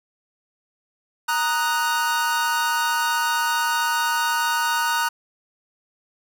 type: chord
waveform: 45% pulse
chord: D# minor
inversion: second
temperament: equal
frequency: 932.3 / 1244.5 / 1480 Hz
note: A#5 / D#6 / F#6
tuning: 0 / 0 / 0 cents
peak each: -23 / -27 / -24 dBFS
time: 1.28-5.09 s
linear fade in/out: 10 ms
effects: none